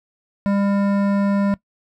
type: tone with hard clipping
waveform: triangle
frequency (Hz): 200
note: G3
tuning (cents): +35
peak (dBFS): -18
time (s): 0.46-1.54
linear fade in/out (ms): 0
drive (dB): 18
effects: noise-tail reverb RT60 0.1 s tail -20 dB re dry